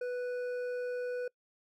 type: tone with hard clipping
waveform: sine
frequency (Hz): 493.9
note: B4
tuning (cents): 0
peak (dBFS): -35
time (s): 0.01-1.28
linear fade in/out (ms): 5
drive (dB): 7
effects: noise-tail reverb RT60 0.1 s tail -25 dB re dry